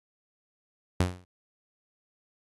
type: tone with exponential decay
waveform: sawtooth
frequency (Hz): 90.3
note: F#2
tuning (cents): -42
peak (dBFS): -15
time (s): 1-1.25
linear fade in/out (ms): 5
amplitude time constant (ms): 53
effects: AAC 32 kbps